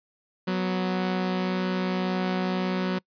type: tone pair together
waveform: sawtooth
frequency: 184.97 / 246.9 Hz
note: F#3 / B3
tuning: 0 / 0 cents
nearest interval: perfect fourth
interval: 500 cents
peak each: -21 / -29 dBFS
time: 0.47-2.99 s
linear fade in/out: 10 ms
effects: noise-tail reverb RT60 0.1 s tail -26 dB re dry + resampled to 11025 Hz